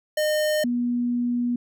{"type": "tone pair in turn", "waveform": ["square", "sine"], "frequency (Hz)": [610, 242.1], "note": ["D#5", "B3"], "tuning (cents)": [-34, -34], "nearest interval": "octave + major third", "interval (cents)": 1600, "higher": "first", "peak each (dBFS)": -21, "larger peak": "neither", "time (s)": [[0.17, 0.64], [0.64, 1.56]], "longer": "second", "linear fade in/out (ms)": 5, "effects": []}